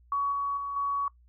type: tone with level steps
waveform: sine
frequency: 1125 Hz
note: C#6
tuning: 25 cents sharp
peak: -25 / -27 / -31 / -26 dBFS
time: 0.12-1.08 s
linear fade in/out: 2 ms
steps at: 0.32 / 0.57 / 0.76 s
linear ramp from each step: 5 ms
effects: noise-tail reverb RT60 0.1 s tail -21 dB re dry + added 60 Hz sine -56 dBFS peak until 1.28 s